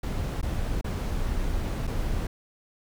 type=noise with dropouts; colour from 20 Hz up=brown; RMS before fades=-28 dBFS; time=0.03-2.27 s; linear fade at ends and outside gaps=5 ms; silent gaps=0.414-0.427 / 0.812-0.843 / 1.87-1.874 s; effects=none